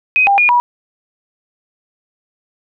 sine tone with pitch steps, 2514 / 798 / 2435 / 969 Hz, D#7 / G5 / D#7 / B5, +17 / +31 / -38 / -33 cents, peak -8 dBFS, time 0.16-0.6 s, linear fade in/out 0 ms, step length 110 ms, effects none

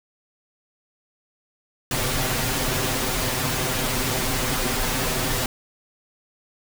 pink noise with comb filter, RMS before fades -24 dBFS, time 1.91-5.46 s, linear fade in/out 2 ms, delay 7.8 ms, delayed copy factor +0.9, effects none

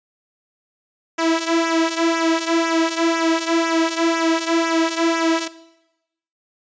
sawtooth tone with flanger, 329.6 Hz, E4, in tune, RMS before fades -19 dBFS, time 1.18-5.48 s, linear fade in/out 10 ms, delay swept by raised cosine 0.23 to 3.13 ms, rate 2 Hz, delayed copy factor -0.75, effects noise-tail reverb RT60 0.9 s tail -17 dB re dry + resampled to 16000 Hz

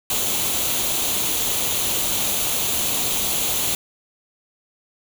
white noise with comb filter, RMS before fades -22 dBFS, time 0.1-3.75 s, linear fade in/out 2 ms, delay 0.29 ms, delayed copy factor +0.55, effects none

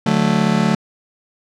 40% pulse chord, D major, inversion none, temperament just, 146.83 / 183.54 / 220.2 Hz, D3 / F#3 / A3, 0 / -14 / +2 cents, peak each -20 / -17 / -16 dBFS, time 0.06-0.75 s, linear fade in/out 5 ms, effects low-pass 6000 Hz 12 dB/octave

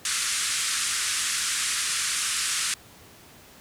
white band-pass noise, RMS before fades -27 dBFS, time 0.05-2.74 s, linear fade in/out 2 ms, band 1200 to 10000 Hz, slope 48 dB/octave, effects pink hiss -50 dBFS RMS until 3.6 s + high-pass 60 Hz 12 dB/octave

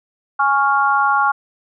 sine chord, Db major, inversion second, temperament equal, 830.6 / 1108.7 / 1396.9 Hz, Ab5 / Db6 / F6, 0 / 0 / 0 cents, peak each -17 dBFS, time 0.39-1.32 s, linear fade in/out 10 ms, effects none

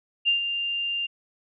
sine tone with ADSR envelope, 2794 Hz, F7, in tune, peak -17 dBFS, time 0.25-1.07 s, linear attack 30 ms, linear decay 120 ms, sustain -8 dB, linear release 16 ms, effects none

